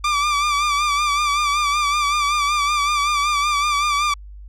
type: tone with vibrato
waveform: sawtooth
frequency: 1174.7 Hz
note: D6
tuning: in tune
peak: -13 dBFS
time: 0.04-4.14 s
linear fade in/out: 5 ms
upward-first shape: sine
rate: 5.3 Hz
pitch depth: 50 cents each way
effects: added 50 Hz sine -35 dBFS peak until 4.48 s + low-pass 7000 Hz 12 dB/octave